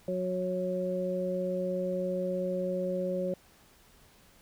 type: harmonic tone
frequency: 183.1 Hz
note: F#3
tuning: 18 cents flat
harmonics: 1 / 2 / 3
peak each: -34 / -36 / -31 dBFS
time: 0.08-3.34 s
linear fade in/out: 2 ms
effects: pink hiss -60 dBFS RMS until 4.41 s